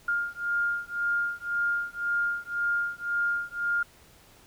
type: beating tone pair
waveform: sine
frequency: 1408 / 1409.9 Hz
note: F6 / F6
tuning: +14 / +16 cents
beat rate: 1.9 Hz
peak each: -29 dBFS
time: 0.08-3.83 s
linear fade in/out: 5 ms
effects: pink hiss -56 dBFS RMS until 4.46 s